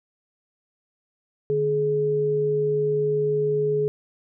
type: tone pair together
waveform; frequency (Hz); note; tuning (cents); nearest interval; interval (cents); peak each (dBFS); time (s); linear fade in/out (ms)
sine; 149.16 / 421.9; D3 / G#4; +27 / +27; octave + tritone; 1800; -28 / -20; 1.5-3.88; 0
effects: none